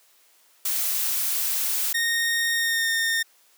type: noise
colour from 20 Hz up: blue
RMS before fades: -25 dBFS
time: 0.65-1.93 s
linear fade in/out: 5 ms
type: tone with pitch glide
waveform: sawtooth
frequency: 1852 to 1827.6 Hz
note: A#6 to A#6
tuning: -12 to -35 cents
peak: -18 dBFS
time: 1.94-3.23 s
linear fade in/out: 10 ms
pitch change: -23 cents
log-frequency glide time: 2.55-2.89 s
effects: white hiss -59 dBFS RMS until 3.57 s + high-pass 400 Hz 12 dB/octave